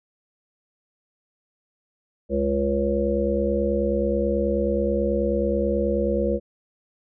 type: harmonic tone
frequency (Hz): 69.3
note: C#2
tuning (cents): 0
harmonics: 1 / 3 / 5 / 7 / 8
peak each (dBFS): -28 / -26 / -27 / -25 / -26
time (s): 2.29-6.4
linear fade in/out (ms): 50
effects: none